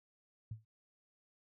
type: tone with exponential decay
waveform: sine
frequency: 110 Hz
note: A2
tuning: in tune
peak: -37 dBFS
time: 0.51-0.65 s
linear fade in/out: 5 ms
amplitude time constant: 30 ms
effects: none